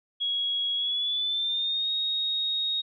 sine tone with pitch glide, 3322 to 3750 Hz, G#7 to A#7, 0 to +10 cents, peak -25 dBFS, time 0.2-2.82 s, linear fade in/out 20 ms, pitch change +210 cents, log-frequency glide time 0.75-1.91 s, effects none

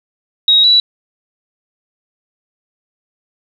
sine tone pair in turn, 3794 / 3933 Hz, A#7 / B7, +30 / -8 cents, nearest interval minor second, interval 62 cents, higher second, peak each -6 dBFS, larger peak neither, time 0.48-0.64 / 0.64-0.8 s, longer neither, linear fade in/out 2 ms, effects 7-bit

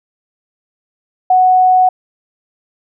sine tone, 740 Hz, F#5, in tune, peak -6 dBFS, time 1.3-1.89 s, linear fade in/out 5 ms, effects none

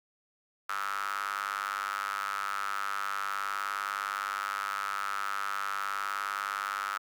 sawtooth tone with high-pass filter, 99.6 Hz, G2, 28 cents sharp, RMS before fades -34 dBFS, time 0.69-6.98 s, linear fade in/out 5 ms, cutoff 1300 Hz, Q 7.9, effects none

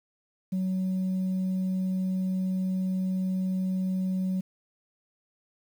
sine tone, 186.9 Hz, F#3, 18 cents sharp, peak -23 dBFS, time 0.52-4.41 s, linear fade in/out 10 ms, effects tanh soft clip ceiling -24 dBFS + 9-bit

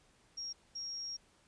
sine tone bursts at uneven times, 5588 Hz, F8, in tune, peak -39 dBFS, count 2, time 0.37-0.53 / 0.75-1.17 s, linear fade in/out 10 ms, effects pink hiss -68 dBFS RMS until 1.47 s + resampled to 22050 Hz

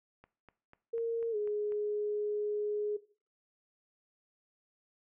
click train, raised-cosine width 0.5 ms, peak -40 dBFS, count 7, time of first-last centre 0.24-1.721 s, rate 4.05 Hz
sine tone with pitch glide, 460.9 to 417.8 Hz, A#4 to G#4, -20 to +10 cents, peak -30 dBFS, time 0.93-2.97 s, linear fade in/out 10 ms, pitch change -170 cents, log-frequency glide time 1.31-1.36 s
effects noise-tail reverb RT60 0.4 s tail -17 dB re dry

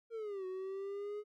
triangle exponential two-way sweep, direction down then up, 466.2 to 370 to 421.3 Hz, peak -37 dBFS, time 0.1-1.24 s, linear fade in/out 50 ms, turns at 0.46 s, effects none

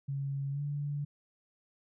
sine tone with pitch glide, 138.59 to 144.64 Hz, C#3 to D3, 0 to -26 cents, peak -32 dBFS, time 0.08-1.05 s, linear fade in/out 10 ms, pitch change +74 cents, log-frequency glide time 0.51-0.61 s, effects none

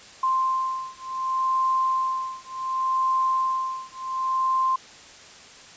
sine beating tone pair, 1046.5 / 1047.18 Hz, C6 / C6, 0 / +1 cents, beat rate 0.68 Hz, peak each -25 dBFS, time 0.23-4.76 s, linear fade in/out 5 ms, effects white hiss -46 dBFS RMS until 5.76 s + resampled to 16000 Hz

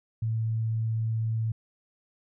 sine tone, 112 Hz, A2, 31 cents sharp, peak -25 dBFS, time 0.22-1.52 s, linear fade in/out 5 ms, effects none

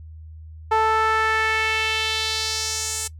sawtooth tone with band-pass filter sweep, 440 Hz, A4, in tune, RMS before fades -22 dBFS, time 0.71-3.08 s, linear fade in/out 10 ms, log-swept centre 970 to 8200 Hz, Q 2.1, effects noise-tail reverb RT60 0.1 s tail -20 dB re dry + added 79 Hz sine -37 dBFS peak until 3.19 s

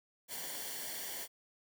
white noise with comb filter, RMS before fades -42 dBFS, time 0.28-1.28 s, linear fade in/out 50 ms, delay 0.78 ms, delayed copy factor -0.65, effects none

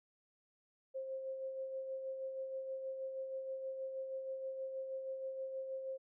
sine tone with tremolo, 530 Hz, C5, 22 cents sharp, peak -38 dBFS, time 0.94-5.98 s, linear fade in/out 20 ms, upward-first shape sine, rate 6.3 Hz, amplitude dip 40%, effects none

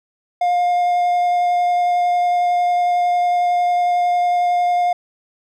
triangle tone with vibrato, 709 Hz, F5, 26 cents sharp, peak -12 dBFS, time 0.41-4.93 s, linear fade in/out 5 ms, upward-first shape sine, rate 11 Hz, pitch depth 8 cents each way, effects none

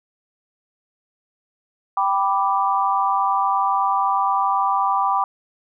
sine chord, G major, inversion none, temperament equal, 784 / 987.8 / 1174.7 Hz, G5 / B5 / D6, 0 / 0 / 0 cents, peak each -21 dBFS, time 1.97-5.24 s, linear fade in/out 2 ms, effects none

